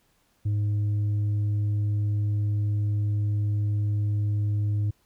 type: tone with tanh clipping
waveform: sine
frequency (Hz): 103.83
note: G#2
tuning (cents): 0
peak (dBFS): -23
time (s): 0.45-4.91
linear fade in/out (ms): 10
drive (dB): 3
effects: pink hiss -67 dBFS RMS until 5.05 s